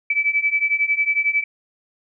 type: beating tone pair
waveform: sine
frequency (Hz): 2299 / 2310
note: D7 / D7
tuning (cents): -37 / -29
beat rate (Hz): 11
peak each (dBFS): -21 / -19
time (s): 0.1-1.44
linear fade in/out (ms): 5
effects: none